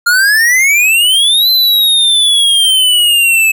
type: exponential two-way sweep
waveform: square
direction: up then down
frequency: 1396.9 to 4087 to 2595 Hz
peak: -7 dBFS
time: 0.06-3.52 s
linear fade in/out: 10 ms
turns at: 1.5 s
effects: none